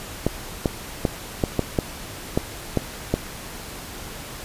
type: clicks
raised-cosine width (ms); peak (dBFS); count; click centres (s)
2; -5; 9; 0.266 / 0.658 / 1.052 / 1.438 / 1.593 / 1.788 / 2.375 / 2.773 / 3.14
effects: pink hiss -36 dBFS RMS until 4.44 s + resampled to 32000 Hz